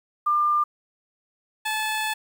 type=tone pair in turn; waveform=sine / 15% pulse; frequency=1197 / 866.9 Hz; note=D6 / A5; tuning=+33 / -26 cents; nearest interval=tritone; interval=559 cents; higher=first; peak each=-18 / -18 dBFS; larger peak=neither; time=0.26-0.64 / 1.65-2.14 s; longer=second; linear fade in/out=10 ms; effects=9-bit